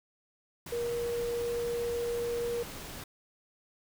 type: tone in noise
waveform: sine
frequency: 473.7 Hz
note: A#4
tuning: 28 cents sharp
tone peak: -30 dBFS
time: 0.72-2.63 s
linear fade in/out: 5 ms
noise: pink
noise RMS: -43 dBFS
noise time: 0.66-3.04 s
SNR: +10 dB
effects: none